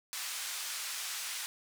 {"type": "band-pass noise", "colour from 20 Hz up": "white", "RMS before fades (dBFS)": -39, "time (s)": [0.13, 1.46], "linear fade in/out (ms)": 0, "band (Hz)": [1200, 9000], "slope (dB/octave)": 12, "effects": []}